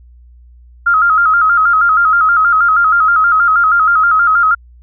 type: tone with vibrato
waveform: sine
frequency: 1332 Hz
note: E6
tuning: 18 cents sharp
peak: -7 dBFS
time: 0.86-4.55 s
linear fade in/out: 10 ms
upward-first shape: square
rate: 6.3 Hz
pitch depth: 81 cents each way
effects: added 60 Hz sine -38 dBFS peak until 4.82 s